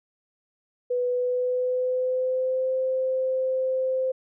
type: tone with pitch glide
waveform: sine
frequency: 493.9 to 520 Hz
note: B4 to C5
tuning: 0 to -11 cents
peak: -22 dBFS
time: 0.9-4.12 s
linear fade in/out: 10 ms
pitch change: +89 cents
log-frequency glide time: 1.07-2.73 s
effects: none